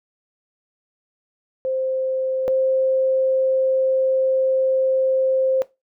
sine tone pair in turn, 523.3 / 525.7 Hz, C5 / C5, 0 / +8 cents, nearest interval unison, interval 8 cents, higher second, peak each -20 / -16 dBFS, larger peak second, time 1.65-2.48 / 2.48-5.62 s, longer second, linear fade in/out 0 ms, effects noise-tail reverb RT60 0.2 s tail -17 dB re dry

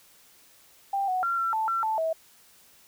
sine tone with pitch steps, 790 / 740 / 1374 / 1352 / 880 / 1350 / 878 / 646 Hz, G5 / F#5 / F6 / E6 / A5 / E6 / A5 / E5, +13 / 0 / -29 / +43 / 0 / +41 / -4 / -35 cents, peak -24 dBFS, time 0.93-2.13 s, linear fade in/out 5 ms, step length 150 ms, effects white hiss -57 dBFS RMS until 2.87 s

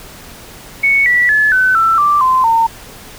sine tone with pitch steps, 2217 / 1952.4 / 1719.4 / 1514.3 / 1333.6 / 1174.4 / 1034.3 / 910.8 Hz, C#7 / B6 / A6 / F#6 / E6 / D6 / C6 / A#5, 0 / -20 / -40 / +40 / +20 / 0 / -20 / -40 cents, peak -8 dBFS, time 0.83-2.67 s, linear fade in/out 10 ms, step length 230 ms, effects pink hiss -35 dBFS RMS until 3.18 s

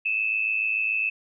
sine tone pair together, 2532 / 2639 Hz, D#7 / E7, +30 / +1 cents, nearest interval minor second, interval 71 cents, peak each -27 / -24 dBFS, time 0.05-1.1 s, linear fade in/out 10 ms, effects none

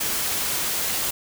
white noise, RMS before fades -25 dBFS, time 0-1.11 s, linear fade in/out 10 ms, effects none

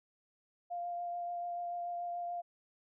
sine tone with vibrato, 698.5 Hz, F5, in tune, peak -36 dBFS, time 0.7-2.42 s, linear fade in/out 20 ms, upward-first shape triangle, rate 6.9 Hz, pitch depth 14 cents each way, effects none

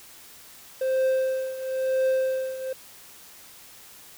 triangle tone with tremolo, 523.3 Hz, C5, in tune, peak -17 dBFS, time 0.81-2.73 s, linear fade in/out 5 ms, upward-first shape triangle, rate 0.99 Hz, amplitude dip 80%, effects white hiss -48 dBFS RMS until 4.17 s

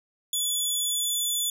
15% pulse tone with pitch glide, 3436 to 3464 Hz, A7 to A7, -42 to -28 cents, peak -18 dBFS, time 0.33-1.5 s, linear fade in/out 2 ms, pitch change +14 cents, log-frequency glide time 0.77-1.18 s, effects none

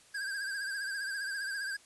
square tone with vibrato, 1600 Hz, G6, 35 cents sharp, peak -35 dBFS, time 0.14-1.77 s, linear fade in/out 10 ms, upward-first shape triangle, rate 15 Hz, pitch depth 77 cents each way, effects white hiss -60 dBFS RMS until 1.85 s + resampled to 24000 Hz

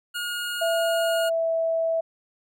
25% pulse tone, 1433 Hz, F6, 44 cents sharp, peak -24 dBFS, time 0.14-1.3 s, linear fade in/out 20 ms
sine tone with pitch glide, 666 to 655.7 Hz, E5 to E5, +18 to -9 cents, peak -21 dBFS, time 0.61-2.01 s, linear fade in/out 10 ms, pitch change -27 cents, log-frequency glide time 0.99-1.53 s
effects none

